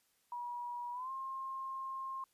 sine tone with pitch glide, 965 to 1064.6 Hz, B5 to C6, -40 to +30 cents, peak -39 dBFS, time 0.32-2.24 s, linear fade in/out 2 ms, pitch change +170 cents, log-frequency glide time 0.92-1.11 s, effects white hiss -75 dBFS RMS until 2.33 s + resampled to 32000 Hz

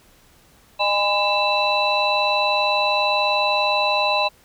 sine tone cluster, 609 / 820 / 1013 / 2656 / 3961 Hz, D#5 / G#5 / B5 / E7 / B7, -37 / -22 / +44 / +12 / +4 cents, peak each -23 dBFS, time 0.79-4.29 s, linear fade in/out 20 ms, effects tanh soft clip ceiling -6 dBFS + pink hiss -54 dBFS RMS until 4.44 s

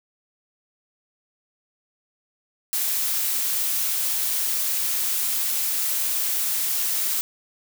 blue noise, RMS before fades -24 dBFS, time 2.73-7.21 s, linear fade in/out 0 ms, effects none

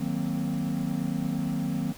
triangle chord, C half-diminished seventh, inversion first, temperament equal, 155.56 / 185 / 233.1 / 261.6 Hz, Eb3 / Gb3 / Bb3 / C4, 0 / 0 / 0 / 0 cents, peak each -30 dBFS, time 0-1.93 s, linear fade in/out 10 ms, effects pink hiss -47 dBFS RMS until 1.97 s

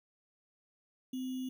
sine tone with sample-and-hold, 257.8 Hz, C4, 26 cents flat, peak -35 dBFS, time 1.13-1.49 s, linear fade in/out 5 ms, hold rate 3150 Hz, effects none

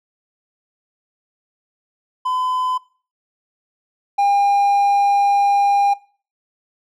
triangle tone pair in turn, 1014 / 804.8 Hz, B5 / G5, +45 / +45 cents, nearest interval major third, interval 400 cents, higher first, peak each -16 / -11 dBFS, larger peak second, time 2.25-2.78 / 4.18-5.94 s, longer second, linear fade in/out 10 ms, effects noise-tail reverb RT60 0.4 s tail -20 dB re dry

